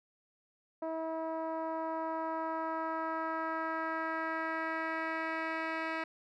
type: tone with low-pass filter sweep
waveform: 10% pulse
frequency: 322.6 Hz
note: E4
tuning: 37 cents flat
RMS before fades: -36 dBFS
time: 0.82-6.04 s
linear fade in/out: 5 ms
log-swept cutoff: 710 to 2700 Hz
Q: 1.8
effects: none